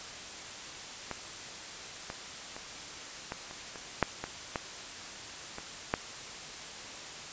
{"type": "clicks", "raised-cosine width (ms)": 0.5, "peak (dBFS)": [-20, -22, -27, -20, -28, -28, -8, -20, -16, -24, -11], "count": 11, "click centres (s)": [1.113, 2.101, 2.565, 3.321, 3.511, 3.758, 4.027, 4.24, 4.558, 5.584, 5.939], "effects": ["white hiss -43 dBFS RMS until 7.32 s", "resampled to 16000 Hz"]}